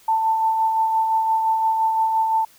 sine tone with tremolo, 889 Hz, A5, 18 cents sharp, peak -15 dBFS, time 0.08-2.45 s, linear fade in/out 5 ms, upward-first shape sine, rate 5.8 Hz, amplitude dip 35%, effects white hiss -52 dBFS RMS until 2.58 s

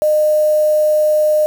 sine tone with quantisation, 610 Hz, D#5, 34 cents flat, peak -10 dBFS, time 0.02-1.46 s, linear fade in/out 0 ms, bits 5, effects none

